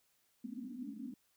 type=band-pass noise; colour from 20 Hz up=white; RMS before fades=-45 dBFS; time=0.44-1.14 s; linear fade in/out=2 ms; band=210 to 280 Hz; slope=96 dB/octave; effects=white hiss -75 dBFS RMS until 1.36 s